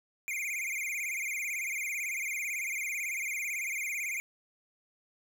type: tone with vibrato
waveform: square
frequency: 2261 Hz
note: C#7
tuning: 34 cents sharp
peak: -33 dBFS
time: 0.28-4.2 s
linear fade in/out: 0 ms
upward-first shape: sine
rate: 18 Hz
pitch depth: 150 cents each way
effects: none